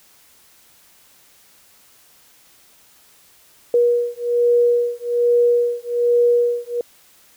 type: beating tone pair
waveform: sine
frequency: 479 / 480.2 Hz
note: A#4 / B4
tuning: +47 / -49 cents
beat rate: 1.2 Hz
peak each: -17 / -17 dBFS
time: 3.74-6.81 s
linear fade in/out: 2 ms
effects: white hiss -52 dBFS RMS until 7.36 s